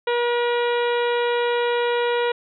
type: harmonic tone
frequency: 479.4 Hz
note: A#4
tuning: 48 cents sharp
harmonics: 1 / 2 / 3 / 4 / 5 / 6 / 7 / 8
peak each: -20 / -26 / -30 / -32 / -34 / -36 / -37 / -38 dBFS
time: 0.07-2.32 s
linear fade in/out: 5 ms
effects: none